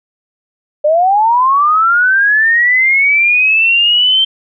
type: linear sweep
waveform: sine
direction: up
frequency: 582 to 3136 Hz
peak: -7 dBFS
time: 0.84-4.25 s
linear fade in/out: 10 ms
effects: none